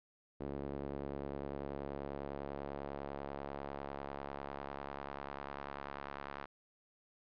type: tone with band-pass filter sweep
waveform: sawtooth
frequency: 70.1 Hz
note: C#2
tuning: 20 cents sharp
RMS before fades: -44 dBFS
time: 0.4-6.46 s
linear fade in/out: 10 ms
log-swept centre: 390 to 1200 Hz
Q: 1.2
effects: resampled to 11025 Hz